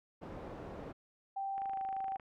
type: low-pass noise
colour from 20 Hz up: white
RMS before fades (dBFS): -46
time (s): 0.21-0.93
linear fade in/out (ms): 20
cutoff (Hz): 580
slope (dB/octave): 12
type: tone with pitch glide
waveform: sine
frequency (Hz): 783 to 774.5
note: G5 to G5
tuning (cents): -2 to -21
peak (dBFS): -35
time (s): 1.36-2.17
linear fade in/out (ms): 10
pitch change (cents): -19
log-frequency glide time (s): 1.69-1.78
type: click train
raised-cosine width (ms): 0.5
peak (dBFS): -36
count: 17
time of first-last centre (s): 1.58-2.198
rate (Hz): 25.9
effects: none